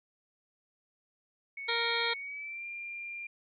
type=tone with pitch glide; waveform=sine; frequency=2217 to 2390 Hz; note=C#7 to D7; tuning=0 to +30 cents; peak=-38 dBFS; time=1.57-3.27 s; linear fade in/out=5 ms; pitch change=+130 cents; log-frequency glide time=2.15-2.66 s
type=harmonic tone; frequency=466.2 Hz; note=A#4; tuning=in tune; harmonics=1 / 2 / 3 / 4 / 5 / 7 / 8 / 9; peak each=-37 / -37 / -37 / -37 / -37 / -37 / -37 / -37 dBFS; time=1.68-2.14 s; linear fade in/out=10 ms
effects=none